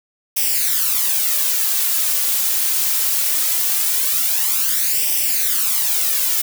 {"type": "noise with flanger", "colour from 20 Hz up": "blue", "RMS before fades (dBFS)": -18, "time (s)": [0.36, 6.42], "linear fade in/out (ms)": 10, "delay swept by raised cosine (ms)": [0.36, 3.86], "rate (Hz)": 0.21, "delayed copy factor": 0.7, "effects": []}